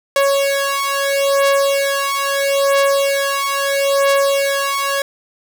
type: beating tone pair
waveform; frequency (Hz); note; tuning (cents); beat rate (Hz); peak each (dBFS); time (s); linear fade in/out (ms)
sawtooth; 554.4 / 555.16; C#5 / C#5; 0 / +2; 0.76; -13; 0.16-5.02; 2
effects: none